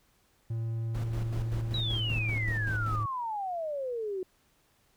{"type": "tone with pitch glide", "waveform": "triangle", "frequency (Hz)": [113.8, 107.85], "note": ["A#2", "A2"], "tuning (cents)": [-41, -34], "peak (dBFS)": -28, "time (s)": [0.5, 3.06], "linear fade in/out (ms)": 5, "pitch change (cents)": -93, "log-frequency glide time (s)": [1.66, 2.72]}
{"type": "noise with tremolo", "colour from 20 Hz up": "brown", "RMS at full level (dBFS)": -36, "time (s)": [0.94, 3.04], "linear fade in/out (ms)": 10, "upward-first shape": "square", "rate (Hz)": 5.2, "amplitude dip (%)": 55}
{"type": "exponential sweep", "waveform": "sine", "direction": "down", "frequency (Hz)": [3951, 362.3], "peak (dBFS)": -31, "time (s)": [1.74, 4.23], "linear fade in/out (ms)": 2}
{"effects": ["pink hiss -68 dBFS RMS until 4.96 s"]}